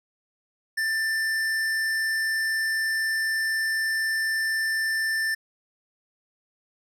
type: tone with hard clipping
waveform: triangle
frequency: 1778 Hz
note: A6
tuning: 18 cents sharp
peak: -25 dBFS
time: 0.77-5.35 s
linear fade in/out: 10 ms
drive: 16 dB
effects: none